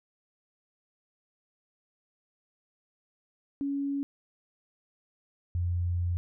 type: tone pair in turn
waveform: sine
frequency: 280 / 87.66 Hz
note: C#4 / F2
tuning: +18 / +7 cents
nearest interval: octave + minor sixth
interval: 2011 cents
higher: first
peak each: -28 / -26 dBFS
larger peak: second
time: 3.61-4.03 / 5.55-6.17 s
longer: second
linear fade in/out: 0 ms
effects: none